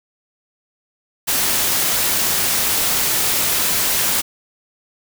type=noise; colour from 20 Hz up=white; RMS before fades=-18 dBFS; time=1.27-4.22 s; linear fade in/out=20 ms; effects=none